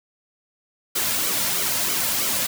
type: noise with flanger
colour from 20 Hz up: white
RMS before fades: -23 dBFS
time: 0.95-2.47 s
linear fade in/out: 10 ms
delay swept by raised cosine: 1.1 to 2.7 ms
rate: 3.1 Hz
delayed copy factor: -0.6
effects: none